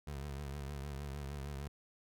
25% pulse tone with vibrato, 70.6 Hz, C#2, 32 cents sharp, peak -37 dBFS, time 0.07-1.68 s, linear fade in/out 5 ms, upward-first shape triangle, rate 6.5 Hz, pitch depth 96 cents each way, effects none

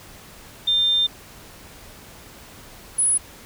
sine tone pair in turn, 3600 / 10182 Hz, A7 / D#9, +39 / +39 cents, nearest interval octave + tritone, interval 1800 cents, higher second, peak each -16 dBFS, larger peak neither, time 0.67-1.07 / 2.98-3.18 s, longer first, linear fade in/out 10 ms, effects pink hiss -44 dBFS RMS until 3.45 s

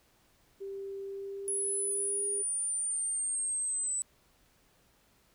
sine tone with pitch glide, 392.8 to 402.2 Hz, G4 to G4, +4 to +44 cents, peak -37 dBFS, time 0.6-2.43 s, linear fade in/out 20 ms, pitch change +40 cents, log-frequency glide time 1.03-2.22 s
sine linear sweep, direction down, 10320 to 7940 Hz, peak -30 dBFS, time 1.48-4.02 s, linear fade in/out 0 ms
effects pink hiss -67 dBFS RMS until 5.34 s

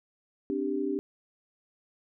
sine chord, C suspended second, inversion none, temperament equal, 261.6 / 293.7 / 392 Hz, C4 / D4 / G4, 0 / 0 / 0 cents, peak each -34 / -31 / -31 dBFS, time 0.5-0.99 s, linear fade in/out 0 ms, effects none

